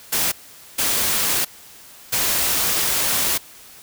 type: noise bursts at uneven times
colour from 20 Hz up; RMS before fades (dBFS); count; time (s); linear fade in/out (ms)
white; -20; 3; 0.12-0.32 / 0.78-1.45 / 2.12-3.38; 10
effects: white hiss -44 dBFS RMS until 3.82 s